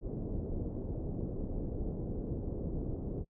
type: low-pass noise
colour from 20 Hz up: pink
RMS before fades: -37 dBFS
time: 0.01-3.25 s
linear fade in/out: 50 ms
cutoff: 480 Hz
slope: 24 dB/octave
effects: noise-tail reverb RT60 0.1 s tail -26 dB re dry